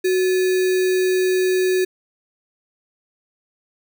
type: tone with sample-and-hold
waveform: sine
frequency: 370 Hz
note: F#4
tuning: in tune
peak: -15 dBFS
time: 0.04-1.85 s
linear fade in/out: 10 ms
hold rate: 2100 Hz
effects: none